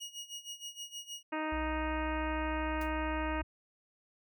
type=tone with tremolo; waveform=25% pulse; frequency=2886 Hz; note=F#7; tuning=44 cents flat; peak=-36 dBFS; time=0-1.23 s; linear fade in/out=20 ms; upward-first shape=sine; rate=6.4 Hz; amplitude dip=85%
type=harmonic tone; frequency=311.1 Hz; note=D#4; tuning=in tune; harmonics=1 / 2 / 3 / 4 / 5 / 6 / 7 / 8 / 9; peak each=-37 / -40 / -39 / -43 / -44 / -45 / -49 / -47 / -51 dBFS; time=1.32-3.42 s; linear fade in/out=10 ms
type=tone with vibrato; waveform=sine; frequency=60.9 Hz; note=B1; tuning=24 cents flat; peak=-37 dBFS; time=1.52-3.43 s; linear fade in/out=5 ms; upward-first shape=triangle; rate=13 Hz; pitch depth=40 cents each way
type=noise with exponential decay; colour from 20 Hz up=white; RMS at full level=-48 dBFS; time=2.81-2.93 s; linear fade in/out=2 ms; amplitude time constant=25 ms
effects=none